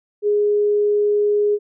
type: tone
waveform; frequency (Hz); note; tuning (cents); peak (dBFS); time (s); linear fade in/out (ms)
sine; 414.6; G#4; -3; -14; 0.22-1.59; 50
effects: none